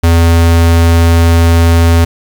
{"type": "tone", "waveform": "square", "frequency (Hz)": 83.8, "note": "E2", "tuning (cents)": 29, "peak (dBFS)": -5, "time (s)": [0.03, 2.05], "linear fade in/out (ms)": 10, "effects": ["7-bit"]}